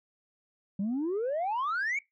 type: exponential sweep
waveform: sine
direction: up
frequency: 187.8 to 2310 Hz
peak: -26 dBFS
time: 0.79-1.99 s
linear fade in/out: 5 ms
effects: noise-tail reverb RT60 0.2 s tail -23 dB re dry + tanh soft clip ceiling -26 dBFS

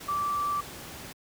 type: tone in noise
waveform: sine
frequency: 1165 Hz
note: D6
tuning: 14 cents flat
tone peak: -26 dBFS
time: 0.08-0.61 s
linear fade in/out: 10 ms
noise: pink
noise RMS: -42 dBFS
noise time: 0-1.13 s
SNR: +13 dB
effects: high-pass 60 Hz 12 dB/octave

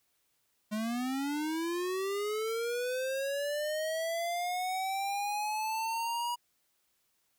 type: linear sweep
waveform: square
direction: up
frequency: 208.8 to 966 Hz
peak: -32 dBFS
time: 0.71-6.36 s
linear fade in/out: 20 ms
effects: white hiss -75 dBFS RMS until 7.38 s

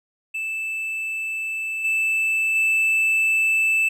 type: tone with level steps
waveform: triangle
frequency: 2637 Hz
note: E7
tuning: in tune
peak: -23 / -17 / -15 dBFS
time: 0.34-3.89 s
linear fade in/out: 10 ms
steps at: 1.84 / 2.55 s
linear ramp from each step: 10 ms
effects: none

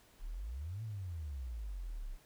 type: exponential two-way sweep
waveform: sine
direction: up then down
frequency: 30.88 to 114.3 to 30.88 Hz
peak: -39 dBFS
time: 0.19-2.18 s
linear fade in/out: 50 ms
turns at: 0.83 s
effects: pink hiss -65 dBFS RMS until 2.25 s

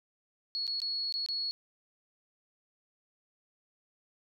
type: tone with dropouts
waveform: sine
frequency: 4354 Hz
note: C#8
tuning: 32 cents flat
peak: -31 dBFS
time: 0.55-1.51 s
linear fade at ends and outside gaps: 0 ms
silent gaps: 0.668-0.677 / 0.802-0.818 / 1.124-1.14 / 1.262-1.287 s
effects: none

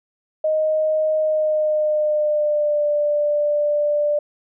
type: tone with pitch glide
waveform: sine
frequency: 622.3 to 590.4 Hz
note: D#5 to D5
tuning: 0 to +9 cents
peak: -16 dBFS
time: 0.44-4.19 s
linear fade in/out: 5 ms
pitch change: -91 cents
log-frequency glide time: 1.18-2.86 s
effects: none

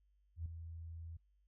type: tone with ADSR envelope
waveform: sine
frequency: 82.6 Hz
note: E2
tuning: 4 cents sharp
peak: -37 dBFS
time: 0.36-1.17 s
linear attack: 96 ms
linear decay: 4 ms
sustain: -9 dB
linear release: 6 ms
effects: noise-tail reverb RT60 0.1 s tail -21 dB re dry + added 50 Hz sine -70 dBFS peak until 1.47 s

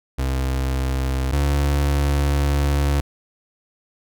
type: tone pair in turn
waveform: 35% pulse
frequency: 65.8 / 71.05 Hz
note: C2 / C#2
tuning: +10 / +43 cents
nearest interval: minor second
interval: 133 cents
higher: second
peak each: -18 / -15 dBFS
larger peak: second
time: 0.18-1.32 / 1.32-3.01 s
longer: second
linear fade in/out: 10 ms
effects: none

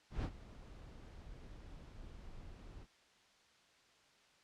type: noise with ADSR envelope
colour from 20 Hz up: brown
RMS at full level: -36 dBFS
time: 0.1-2.87 s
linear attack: 140 ms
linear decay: 58 ms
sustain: -17 dB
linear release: 49 ms
effects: white hiss -68 dBFS RMS until 4.43 s + low-pass 5000 Hz 12 dB/octave

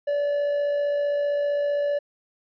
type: tone with amplitude modulation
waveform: triangle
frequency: 577 Hz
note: D5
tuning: 31 cents flat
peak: -18 dBFS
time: 0.07-1.99 s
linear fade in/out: 10 ms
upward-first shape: sine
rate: 55.4 Hz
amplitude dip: 30%
effects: resampled to 11025 Hz

